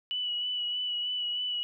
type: tone with vibrato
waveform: sine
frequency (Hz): 2951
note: F#7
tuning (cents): -5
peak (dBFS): -29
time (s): 0.11-1.63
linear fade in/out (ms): 0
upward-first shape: sine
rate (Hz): 3.2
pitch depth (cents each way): 22
effects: none